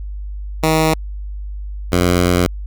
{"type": "tone pair in turn", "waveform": "10% pulse", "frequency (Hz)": [158.3, 88.84], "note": ["D#3", "F2"], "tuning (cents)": [30, 30], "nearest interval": "minor seventh", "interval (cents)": 1000, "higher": "first", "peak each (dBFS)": -4, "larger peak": "neither", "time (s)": [[0.63, 0.94], [1.92, 2.47]], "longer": "second", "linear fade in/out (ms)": 5, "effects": ["added 50 Hz sine -24 dBFS peak until 2.66 s"]}